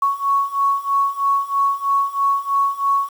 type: beating tone pair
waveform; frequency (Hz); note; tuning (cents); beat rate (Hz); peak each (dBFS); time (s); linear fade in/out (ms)
sine; 1108.7 / 1111.8; C#6 / C#6; 0 / +5; 3.1; -20 / -18; 0.02-3.09; 5
effects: 7-bit